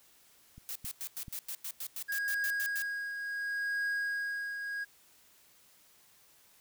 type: clicks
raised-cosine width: 5 ms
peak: -38 / -35 / -33 dBFS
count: 3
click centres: 0.58 / 0.846 / 1.282 s
type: noise bursts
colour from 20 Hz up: blue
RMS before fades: -39 dBFS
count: 14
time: 0.69-2.821 s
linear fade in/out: 0 ms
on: 64 ms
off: 95 ms
type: tone with tremolo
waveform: triangle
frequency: 1641 Hz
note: G#6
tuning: 21 cents flat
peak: -28 dBFS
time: 2.08-4.85 s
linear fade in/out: 20 ms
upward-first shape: triangle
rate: 0.7 Hz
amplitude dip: 55%
effects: white hiss -63 dBFS RMS until 6.6 s